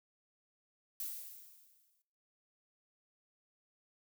violet noise with exponential decay, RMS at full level -39 dBFS, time 1-2.02 s, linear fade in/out 1 ms, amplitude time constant 220 ms, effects noise-tail reverb RT60 0.7 s tail -20 dB re dry

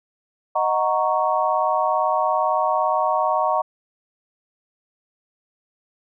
sine chord, D# minor seventh, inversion none, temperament equal, 622.3 / 740 / 932.3 / 1108.7 Hz, D#5 / F#5 / A#5 / C#6, 0 / 0 / 0 / 0 cents, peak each -23 dBFS, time 0.55-3.62 s, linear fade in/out 10 ms, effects none

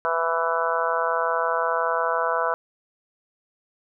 harmonic tone, 165.6 Hz, E3, 8 cents sharp, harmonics 3 / 4 / 5 / 6 / 7 / 8 / 9, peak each -28 / -27 / -35 / -26 / -31 / -28 / -30 dBFS, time 0.05-2.54 s, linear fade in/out 0 ms, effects none

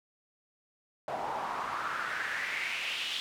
pink noise with band-pass filter sweep, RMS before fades -35 dBFS, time 1.08-3.2 s, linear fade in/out 0 ms, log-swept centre 730 to 3300 Hz, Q 3.8, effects none

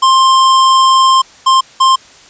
square tone bursts at uneven times, 1054 Hz, C6, 12 cents sharp, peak -6 dBFS, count 3, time 0.02-1.22 / 1.46-1.61 / 1.8-1.96 s, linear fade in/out 10 ms, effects white hiss -40 dBFS RMS until 2.29 s + resampled to 16000 Hz

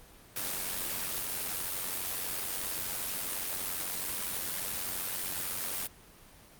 white noise with amplitude modulation, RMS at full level -32 dBFS, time 0.36-5.87 s, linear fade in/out 5 ms, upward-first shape sine, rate 91.9 Hz, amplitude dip 55%, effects pink hiss -55 dBFS RMS until 6.59 s + Opus 24 kbps

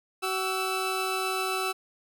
20% pulse tone pair together, 377.8 / 1318.5 Hz, F#4 / E6, +36 / 0 cents, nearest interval octave + minor seventh, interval 2164 cents, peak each -25 dBFS, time 0.22-1.73 s, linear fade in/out 20 ms, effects none

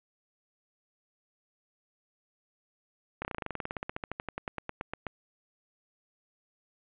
slowing click train, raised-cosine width 0.5 ms, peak -19 dBFS, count 28, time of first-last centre 3.22-5.067 s, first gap 29 ms, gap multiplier 1.06, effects resampled to 8000 Hz + 8-bit

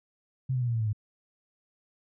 sine tone with pitch steps, 130.9 / 126.3 / 121.85 / 117.57 / 113.43 / 109.44 / 105.59 Hz, C3 / B2 / B2 / A#2 / A#2 / A2 / G#2, +1 / +39 / -23 / +15 / -47 / -9 / +29 cents, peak -25 dBFS, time 0.49-0.931 s, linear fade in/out 10 ms, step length 63 ms, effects none

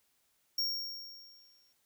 square tone with exponential decay, 5540 Hz, F8, 15 cents flat, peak -29 dBFS, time 0.58-1.73 s, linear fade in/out 5 ms, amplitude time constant 250 ms, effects white hiss -74 dBFS RMS until 1.85 s

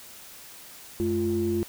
sine tone cluster, 91.9 / 214.5 / 346.3 Hz, F#2 / A3 / F4, -11 / -44 / -15 cents, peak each -31 / -29 / -24 dBFS, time 1-1.63 s, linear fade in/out 0 ms, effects tanh soft clip ceiling -16 dBFS + white hiss -46 dBFS RMS until 1.68 s

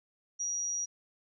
sine tone, 5760 Hz, F#8, 47 cents flat, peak -31 dBFS, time 0.39-0.86 s, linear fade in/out 20 ms, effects none

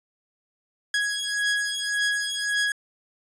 sawtooth beating tone pair, 1661.2 / 1663 Hz, G#6 / G#6, 0 / +2 cents, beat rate 1.8 Hz, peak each -23 dBFS, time 0.94-2.72 s, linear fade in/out 2 ms, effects resampled to 22050 Hz

